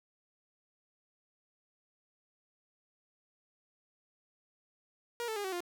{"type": "tone with pitch steps", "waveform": "sawtooth", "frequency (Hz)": [474.5, 440.2, 408.3, 378.8, 351.4], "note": ["A#4", "A4", "G#4", "F#4", "F4"], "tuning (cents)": [31, 1, -29, 41, 11], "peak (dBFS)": -31, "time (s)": [5.2, 5.605], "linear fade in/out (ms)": 0, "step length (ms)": 81, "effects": []}